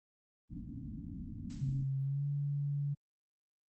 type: low-pass noise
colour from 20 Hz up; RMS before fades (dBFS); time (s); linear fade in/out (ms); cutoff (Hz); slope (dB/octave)
white; -44; 0.49-1.86; 50; 290; 96
type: noise with exponential decay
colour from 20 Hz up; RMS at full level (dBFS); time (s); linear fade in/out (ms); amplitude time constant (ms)
blue; -47; 1.5-2.06; 2; 120
type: tone with pitch glide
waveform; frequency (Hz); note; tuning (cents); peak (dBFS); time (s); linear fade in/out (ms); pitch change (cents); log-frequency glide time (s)
sine; 135.3 to 142.85; C#3 to D3; -42 to -48; -32; 1.6-2.95; 20; +94; 2-2.25
effects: Opus 24 kbps